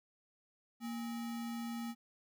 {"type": "tone with sample-and-hold", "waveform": "sine", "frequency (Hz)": 233.1, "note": "A#3", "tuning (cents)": 0, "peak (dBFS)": -38, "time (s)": [0.8, 1.95], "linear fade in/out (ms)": 50, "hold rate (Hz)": 1050, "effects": []}